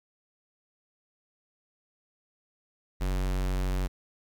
square tone, 46.53 Hz, F#1, 10 cents sharp, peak -27 dBFS, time 3-3.88 s, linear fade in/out 20 ms, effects 11-bit

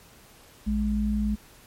sine tone pair together, 58.52 / 210 Hz, A#1 / G#3, +7 / +19 cents, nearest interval octave + minor seventh, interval 2212 cents, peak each -27 / -24 dBFS, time 0.66-1.36 s, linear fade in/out 20 ms, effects pink hiss -53 dBFS RMS until 1.66 s + MP3 64 kbps

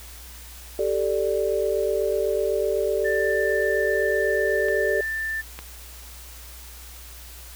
sine chord, G suspended second, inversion none, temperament equal, 392 / 440 / 587.3 Hz, G4 / A4 / D5, 0 / 0 / 0 cents, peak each -25 dBFS, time 0.79-5.01 s, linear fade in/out 2 ms
sine tone, 1776 Hz, A6, 16 cents sharp, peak -25 dBFS, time 3.04-5.42 s, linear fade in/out 20 ms
clicks, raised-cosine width 0.3 ms, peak -22 / -19 dBFS, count 2, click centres 4.685 / 5.59 s
effects added 60 Hz sine -42 dBFS peak until 7.55 s + white hiss -44 dBFS RMS until 7.55 s

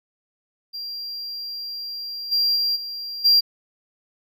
triangle tone with level steps, 4755 Hz, D8, 21 cents sharp, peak -28 / -16 / -18 / -28 / -11 dBFS, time 0.73-3.41 s, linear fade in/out 20 ms, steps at 2.31 / 2.55 / 2.75 / 3.24 s, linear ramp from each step 20 ms, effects none

